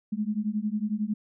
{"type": "beating tone pair", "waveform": "sine", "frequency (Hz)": [206.2, 217.2], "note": ["G#3", "A3"], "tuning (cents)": [-12, -22], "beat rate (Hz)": 11, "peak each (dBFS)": -29, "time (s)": [0.12, 1.14], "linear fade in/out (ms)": 10, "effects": []}